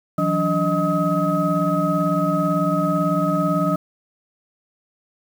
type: tone cluster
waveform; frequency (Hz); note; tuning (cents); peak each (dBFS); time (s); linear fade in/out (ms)
sine; 164.5 / 182.5 / 289.6 / 621 / 1269; E3 / F#3 / D4 / D#5 / D#6; -3 / -24 / -24 / -3 / +34; -23; 0.18-3.76; 5
effects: tanh soft clip ceiling -7 dBFS + 7-bit